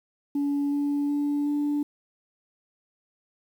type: tone with pitch steps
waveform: sine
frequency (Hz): 284.9 / 287.2 / 289.5 / 291.9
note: C#4 / D4 / D4 / D4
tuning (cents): +48 / -39 / -25 / -10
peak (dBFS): -21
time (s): 0.35-1.83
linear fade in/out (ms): 5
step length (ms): 370
effects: tanh soft clip ceiling -21 dBFS + 9-bit